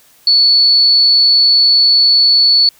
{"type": "tone", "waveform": "sine", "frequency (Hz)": 4435, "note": "C#8", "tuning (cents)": 0, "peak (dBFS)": -6, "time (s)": [0.27, 2.69], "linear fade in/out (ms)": 2, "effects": ["white hiss -48 dBFS RMS until 2.79 s"]}